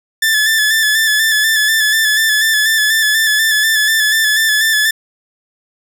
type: tone with vibrato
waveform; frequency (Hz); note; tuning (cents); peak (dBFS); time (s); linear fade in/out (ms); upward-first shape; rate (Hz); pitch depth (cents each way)
sawtooth; 1747; A6; -13; -7; 0.22-4.91; 5; square; 4.1; 30
effects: none